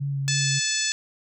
sine tone with vibrato, 139.2 Hz, C#3, 8 cents sharp, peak -24 dBFS, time 0-0.6 s, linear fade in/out 20 ms, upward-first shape sine, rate 3.4 Hz, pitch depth 20 cents each way
harmonic tone, 870 Hz, A5, 20 cents flat, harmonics 2 / 3 / 4 / 5 / 6 / 7 / 8 / 9, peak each -31 / -31 / -31 / -31 / -31 / -31 / -31 / -31 dBFS, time 0.28-0.92 s, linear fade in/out 0 ms
effects none

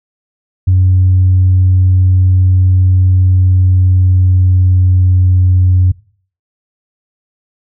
sine tone with pitch glide, 92.5 to 91.49 Hz, F#2 to F#2, 0 to -19 cents, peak -4 dBFS, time 0.67-5.92 s, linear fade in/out 10 ms, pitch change -19 cents, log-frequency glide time 3.08-5.55 s, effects noise-tail reverb RT60 0.5 s tail -22 dB re dry + tanh soft clip ceiling -2 dBFS

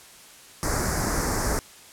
pink band-stop noise, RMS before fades -25 dBFS, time 0.63-1.59 s, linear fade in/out 0 ms, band 2000 to 4900 Hz, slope 48 dB/octave, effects white hiss -48 dBFS RMS until 1.92 s + low-pass 11000 Hz 12 dB/octave

